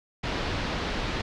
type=low-pass noise; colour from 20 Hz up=pink; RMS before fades=-30 dBFS; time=0.23-1.22 s; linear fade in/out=10 ms; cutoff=4600 Hz; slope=24 dB/octave; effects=none